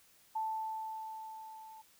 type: tone with level ramp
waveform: sine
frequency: 880 Hz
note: A5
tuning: in tune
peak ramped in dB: -32 to -50 dBFS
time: 0.35-1.82 s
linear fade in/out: 10 ms
effects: white hiss -65 dBFS RMS until 1.99 s